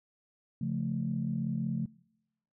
sine chord, Db augmented, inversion none, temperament equal, 138.59 / 174.61 / 220 Hz, Db3 / F3 / A3, 0 / 0 / 0 cents, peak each -34 dBFS, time 0.61-1.86 s, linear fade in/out 5 ms, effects noise-tail reverb RT60 0.9 s tail -25 dB re dry + tanh soft clip ceiling -20 dBFS

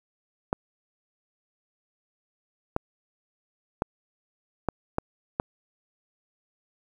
clicks, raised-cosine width 1 ms, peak -10 dBFS, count 6, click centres 0.529 / 2.764 / 3.821 / 4.687 / 4.984 / 5.399 s, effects 8-bit

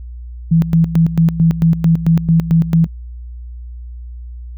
sine tone with tremolo, 164.81 Hz, E3, in tune, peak -7 dBFS, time 0.51-2.87 s, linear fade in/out 10 ms, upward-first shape square, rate 4.5 Hz, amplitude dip 75%, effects added 60 Hz sine -27 dBFS peak until 4.57 s

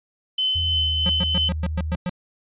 sine tone with tremolo, 3047 Hz, G7, 50 cents flat, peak -18 dBFS, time 0.38-1.49 s, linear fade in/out 5 ms, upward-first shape triangle, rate 3.1 Hz, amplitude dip 35%
sine tone with pitch glide, 82.41 to 77.83 Hz, E2 to D#2, 0 to +1 cents, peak -24 dBFS, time 0.55-1.96 s, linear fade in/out 10 ms, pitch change -99 cents, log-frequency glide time 0.72-0.79 s
square tone bursts, 179 Hz, F3, 43 cents sharp, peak -23 dBFS, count 8, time 1.06-2.094 s, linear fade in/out 0 ms, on 33 ms, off 110 ms
effects resampled to 8000 Hz

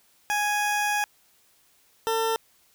20% pulse tone pair in turn, 830.6 / 450 Hz, G#5 / A4, 0 / +39 cents, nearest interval major seventh, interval 1061 cents, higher first, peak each -18 dBFS, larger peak neither, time 0.3-1.04 / 2.07-2.36 s, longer first, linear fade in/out 0 ms, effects white hiss -62 dBFS RMS until 2.74 s

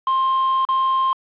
triangle tone with dropouts, 1056 Hz, C6, 16 cents sharp, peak -14 dBFS, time 0.07-1.13 s, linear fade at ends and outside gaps 2 ms, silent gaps 0.651-0.688 s, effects resampled to 8000 Hz + 7-bit

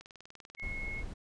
click train, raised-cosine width 0.2 ms, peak -34 dBFS, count 13, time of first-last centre 0.01-0.598 s, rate 20.4 Hz
sine tone, 2174 Hz, C#7, 34 cents flat, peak -38 dBFS, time 0.57-1.04 s, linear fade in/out 50 ms
brown noise, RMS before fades -40 dBFS, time 0.62-1.14 s, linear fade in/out 10 ms
effects resampled to 22050 Hz

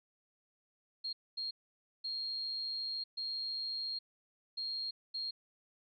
sine tone bursts at uneven times, 4238 Hz, C8, 21 cents sharp, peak -36 dBFS, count 6, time 1.04-1.13 / 1.37-1.51 / 2.04-3.04 / 3.17-3.99 / 4.57-4.91 / 5.14-5.31 s, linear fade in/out 10 ms, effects none

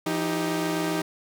sawtooth tone cluster, 170.1 / 312.8 / 393.3 Hz, F3 / D#4 / G4, -45 / +9 / +6 cents, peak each -27 / -23 / -27 dBFS, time 0.06-1.02 s, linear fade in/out 5 ms, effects none

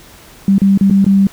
sine tone with dropouts, 196 Hz, G3, in tune, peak -6 dBFS, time 0.48-1.27 s, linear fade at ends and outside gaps 2 ms, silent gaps 0.582-0.617 / 0.776-0.81 / 0.9-0.909 / 1.045-1.064 s, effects pink hiss -40 dBFS RMS until 1.32 s

